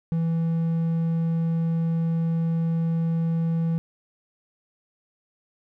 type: tone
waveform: triangle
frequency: 165 Hz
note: E3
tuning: 2 cents sharp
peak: -19 dBFS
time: 0.12-3.78 s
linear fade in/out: 0 ms
effects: none